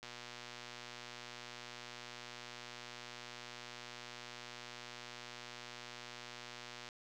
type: click train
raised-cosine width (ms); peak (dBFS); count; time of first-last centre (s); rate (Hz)
0.2; -30; 824; 0.03-6.888; 120
effects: none